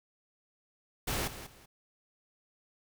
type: noise with echo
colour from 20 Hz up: pink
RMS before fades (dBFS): -33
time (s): 1.07-1.28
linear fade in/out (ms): 10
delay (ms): 190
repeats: 2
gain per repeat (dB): -12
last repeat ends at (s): 1.66
effects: none